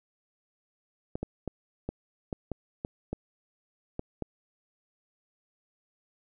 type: clicks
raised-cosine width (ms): 2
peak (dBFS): -19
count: 10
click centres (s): 1.155 / 1.23 / 1.477 / 1.89 / 2.328 / 2.517 / 2.849 / 3.13 / 3.994 / 4.223
effects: none